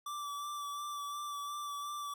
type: tone with vibrato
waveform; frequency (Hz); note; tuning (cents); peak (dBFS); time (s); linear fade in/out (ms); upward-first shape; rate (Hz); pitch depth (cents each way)
square; 1163; D6; -17; -39; 0.06-2.14; 5; sine; 2.8; 22
effects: none